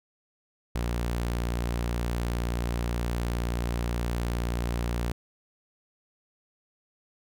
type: tone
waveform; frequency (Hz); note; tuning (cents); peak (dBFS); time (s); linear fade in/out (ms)
sawtooth; 59; A#1; +22; -23; 0.75-5.12; 5
effects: none